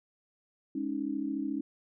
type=chord; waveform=sine; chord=Ab suspended fourth; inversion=none; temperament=equal; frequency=207.7 / 277.2 / 311.1 Hz; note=Ab3 / Db4 / Eb4; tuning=0 / 0 / 0 cents; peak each=-39 / -33 / -35 dBFS; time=0.75-1.61 s; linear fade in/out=5 ms; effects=none